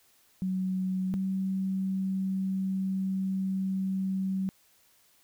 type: tone pair in turn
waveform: sine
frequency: 187 / 190.71 Hz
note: F#3 / G3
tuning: +19 / -47 cents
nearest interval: unison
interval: 34 cents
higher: second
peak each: -27 dBFS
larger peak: neither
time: 0.42-1.14 / 1.14-4.49 s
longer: second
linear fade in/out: 0 ms
effects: white hiss -64 dBFS RMS until 5.23 s